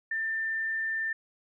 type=tone; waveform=sine; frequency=1789 Hz; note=A6; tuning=28 cents sharp; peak=-28 dBFS; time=0.11-1.13 s; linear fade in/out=5 ms; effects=none